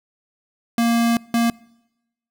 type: tone bursts at uneven times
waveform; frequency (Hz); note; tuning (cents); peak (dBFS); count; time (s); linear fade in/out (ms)
square; 233.1; A#3; 0; -16; 2; 0.78-1.17 / 1.34-1.5; 2
effects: noise-tail reverb RT60 0.9 s tail -24 dB re dry